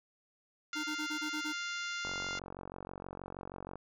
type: harmonic tone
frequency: 698.5 Hz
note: F5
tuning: in tune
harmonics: 2 / 3 / 4 / 5 / 6 / 7 / 8 / 9 / 10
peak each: -39 / -43 / -45 / -47 / -49 / -50 / -51 / -52 / -53 dBFS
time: 0.73-2.39 s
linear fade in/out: 2 ms
type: tone bursts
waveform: square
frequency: 304.2 Hz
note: D#4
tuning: 39 cents flat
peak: -38 dBFS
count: 7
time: 0.75-1.53 s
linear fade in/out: 20 ms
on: 90 ms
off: 25 ms
type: click train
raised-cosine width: 1 ms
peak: -29 dBFS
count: 80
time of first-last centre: 2.05-3.756 s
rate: 46.3 Hz
effects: none